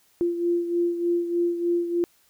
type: beating tone pair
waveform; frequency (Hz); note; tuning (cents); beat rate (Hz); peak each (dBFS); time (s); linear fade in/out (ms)
sine; 344.9 / 348.2; F4 / F4; -22 / -5; 3.3; -22 / -29; 0.21-2.04; 0
effects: white hiss -62 dBFS RMS until 2.29 s